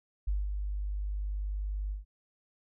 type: tone with ADSR envelope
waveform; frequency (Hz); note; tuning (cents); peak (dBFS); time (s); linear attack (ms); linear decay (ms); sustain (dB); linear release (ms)
sine; 50.1; G1; +38; -26; 0.27-2.05; 10; 190; -5; 140
effects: none